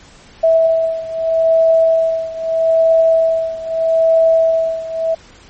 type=beating tone pair; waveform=sine; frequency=652 / 652.79 Hz; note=E5 / E5; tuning=-19 / -17 cents; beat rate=0.79 Hz; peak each=-12 / -15 dBFS; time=0.43-5.15 s; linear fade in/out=10 ms; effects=pink hiss -43 dBFS RMS until 5.49 s + MP3 32 kbps